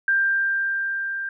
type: tone with level ramp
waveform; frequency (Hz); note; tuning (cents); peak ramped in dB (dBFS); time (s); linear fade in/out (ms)
sine; 1586; G6; +20; -16 to -26; 0.08-1.29; 2
effects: none